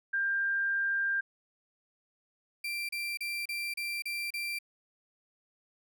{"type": "tone", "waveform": "sine", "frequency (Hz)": 1593, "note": "G6", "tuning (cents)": 27, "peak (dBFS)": -27, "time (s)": [0.13, 1.21], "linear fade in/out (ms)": 10}
{"type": "tone bursts", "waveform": "35% pulse", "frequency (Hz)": 2358, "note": "D7", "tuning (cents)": 6, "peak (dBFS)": -31, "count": 7, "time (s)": [2.64, 4.588], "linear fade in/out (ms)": 5, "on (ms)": 250, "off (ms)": 33}
{"effects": []}